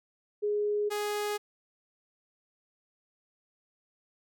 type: tone pair in turn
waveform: sine / sawtooth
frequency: 415.9 / 415.9 Hz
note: G#4 / G#4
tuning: +2 / +2 cents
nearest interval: unison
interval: 0 cents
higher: neither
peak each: -26 dBFS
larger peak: neither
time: 0.42-0.9 / 0.9-1.38 s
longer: neither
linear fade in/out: 20 ms
effects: none